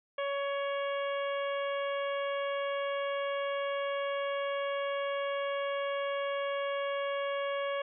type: harmonic tone with a mistuned harmonic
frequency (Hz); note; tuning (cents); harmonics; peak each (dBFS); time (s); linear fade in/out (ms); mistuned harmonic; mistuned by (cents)
560; C#5; +18; 1 / 2 / 3 / 4 / 5 / 6; -32 / -38 / -42 / -44 / -46 / -48; 0.18-7.82; 5; 6; -37
effects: none